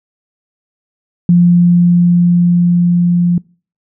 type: tone with level ramp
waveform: sine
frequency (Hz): 174.61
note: F3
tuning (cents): 0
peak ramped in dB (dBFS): -4 to -8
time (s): 1.29-3.38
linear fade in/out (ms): 2
effects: noise-tail reverb RT60 0.4 s tail -25 dB re dry